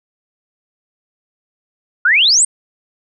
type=exponential sweep; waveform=sine; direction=up; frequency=1374 to 8910 Hz; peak=-8 dBFS; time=2.05-2.45 s; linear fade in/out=5 ms; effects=none